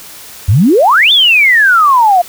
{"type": "exponential two-way sweep", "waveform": "sine", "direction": "up then down", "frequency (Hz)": [84.5, 3600, 685], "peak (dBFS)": -4, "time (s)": [0.48, 2.22], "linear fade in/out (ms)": 10, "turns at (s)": 1.12, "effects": ["white hiss -32 dBFS RMS until 2.28 s"]}